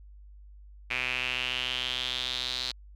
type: tone with band-pass filter sweep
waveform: sawtooth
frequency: 126.5 Hz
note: B2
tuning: 42 cents sharp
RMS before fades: -32 dBFS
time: 0.9-2.72 s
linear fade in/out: 10 ms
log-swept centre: 2400 to 4100 Hz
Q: 5.7
effects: added 50 Hz sine -47 dBFS peak until 2.95 s